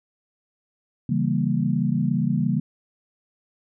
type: chord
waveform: sine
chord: C# diminished seventh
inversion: none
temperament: equal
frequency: 138.59 / 164.81 / 196 / 233.1 Hz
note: C#3 / E3 / G3 / Bb3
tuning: 0 / 0 / 0 / 0 cents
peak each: -25 dBFS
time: 1.09-2.6 s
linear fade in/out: 5 ms
effects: none